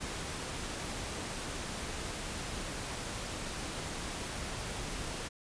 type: noise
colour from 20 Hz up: pink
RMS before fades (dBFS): -39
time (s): 0-5.29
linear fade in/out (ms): 20
effects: resampled to 22050 Hz